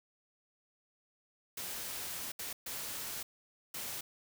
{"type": "noise bursts at uneven times", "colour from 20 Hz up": "white", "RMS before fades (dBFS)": -41, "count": 4, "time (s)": [[1.57, 2.32], [2.39, 2.53], [2.66, 3.23], [3.74, 4.01]], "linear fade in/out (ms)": 5, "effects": []}